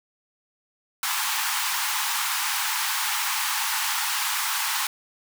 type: high-pass noise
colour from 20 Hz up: pink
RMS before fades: -26 dBFS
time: 1.03-4.87 s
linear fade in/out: 2 ms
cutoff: 810 Hz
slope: 96 dB/octave
effects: none